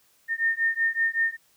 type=beating tone pair; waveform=sine; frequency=1820 / 1825.3 Hz; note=A#6 / A#6; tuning=-42 / -37 cents; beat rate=5.3 Hz; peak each=-25 dBFS; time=0.28-1.37 s; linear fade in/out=50 ms; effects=white hiss -63 dBFS RMS until 1.56 s